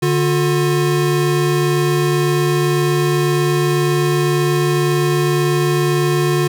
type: tone pair together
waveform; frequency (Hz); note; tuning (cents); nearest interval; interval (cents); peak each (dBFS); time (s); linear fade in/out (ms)
square; 146.83 / 358.6; D3 / F4; 0 / +46; octave + minor third; 1546; -17; 0.02-6.48; 10
effects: none